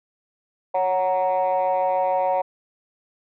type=chord; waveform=sine; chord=F# major; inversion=second; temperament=equal; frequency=554.4 / 740 / 932.3 Hz; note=C#5 / F#5 / A#5; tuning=0 / 0 / 0 cents; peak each=-21 / -21 / -23 dBFS; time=0.74-2.42 s; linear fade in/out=10 ms; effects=tanh soft clip ceiling -14 dBFS